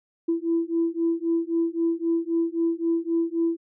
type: beating tone pair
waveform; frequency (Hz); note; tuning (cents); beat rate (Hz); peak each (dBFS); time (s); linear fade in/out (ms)
sine; 331.4 / 335.2; E4 / E4; +9 / +29; 3.8; -24; 0.28-3.57; 10
effects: tanh soft clip ceiling -14 dBFS